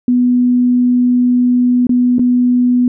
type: tone with dropouts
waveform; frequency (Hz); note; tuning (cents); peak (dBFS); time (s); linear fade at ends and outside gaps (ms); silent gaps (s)
sine; 246.9; B3; 0; -8; 0.08-2.88; 2; 1.869-1.893 / 2.184-2.193
effects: none